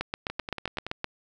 two click trains, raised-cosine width 0.3 ms, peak -13 / -18 dBFS, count 9 / 7, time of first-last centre 0.01-1.044 / 0.3-0.866 s, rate 7.74 / 10.6 Hz, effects none

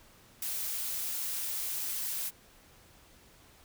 blue noise with ADSR envelope, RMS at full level -33 dBFS, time 0.42-2.31 s, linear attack 4 ms, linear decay 9 ms, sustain -2 dB, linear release 34 ms, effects pink hiss -59 dBFS RMS until 3.64 s

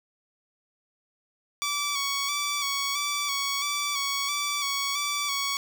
10% pulse tone with vibrato, 1137 Hz, C#6, 44 cents sharp, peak -18 dBFS, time 1.62-5.57 s, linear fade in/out 0 ms, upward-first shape square, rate 1.5 Hz, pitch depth 32 cents each way, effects none

